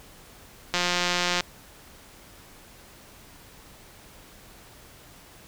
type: click train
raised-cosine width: 0.2 ms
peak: -7 dBFS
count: 119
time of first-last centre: 0.74-1.407 s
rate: 177 Hz
effects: pink hiss -50 dBFS RMS until 5.47 s